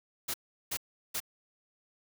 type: noise bursts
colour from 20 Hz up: white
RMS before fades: -34 dBFS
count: 3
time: 0.28-1.203 s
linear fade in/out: 10 ms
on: 61 ms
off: 370 ms
effects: none